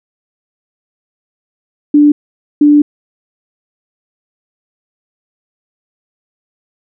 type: tone pair in turn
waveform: sine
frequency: 294.1 / 294.1 Hz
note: D4 / D4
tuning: +3 / +3 cents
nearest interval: unison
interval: 0 cents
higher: neither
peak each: -3 dBFS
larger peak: neither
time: 1.94-2.12 / 2.61-2.82 s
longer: second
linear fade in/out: 5 ms
effects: none